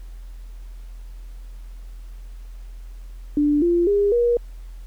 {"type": "tone with pitch steps", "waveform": "sine", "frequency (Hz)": [293.7, 345.3, 405.9, 477.1], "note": ["D4", "F4", "G#4", "A#4"], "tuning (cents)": [0, -20, -40, 40], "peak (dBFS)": -15, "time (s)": [3.37, 4.37], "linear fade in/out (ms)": 2, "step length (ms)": 250, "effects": ["added 42 Hz sine -34 dBFS peak until 4.86 s", "pink hiss -57 dBFS RMS until 4.86 s"]}